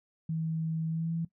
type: tone with pitch glide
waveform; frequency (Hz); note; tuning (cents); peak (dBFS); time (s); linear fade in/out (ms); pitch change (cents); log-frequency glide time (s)
sine; 161.1 to 165.63; E3 to E3; -39 to +9; -29; 0.29-1.25; 5; +48; 0.88-1.13
effects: noise-tail reverb RT60 0.1 s tail -17 dB re dry